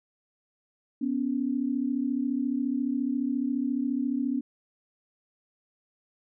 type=tone pair together; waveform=sine; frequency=247.1 / 281.5 Hz; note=B3 / C#4; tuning=+1 / +27 cents; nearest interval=major second; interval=226 cents; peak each=-28 dBFS; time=1.01-4.41 s; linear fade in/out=10 ms; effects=none